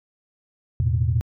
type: chord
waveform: sine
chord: E suspended fourth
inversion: none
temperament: equal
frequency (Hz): 82.41 / 110 / 123.47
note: E2 / A2 / B2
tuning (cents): 0 / 0 / 0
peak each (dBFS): -22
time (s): 0.8-1.21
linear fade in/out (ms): 0
effects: tanh soft clip ceiling -9 dBFS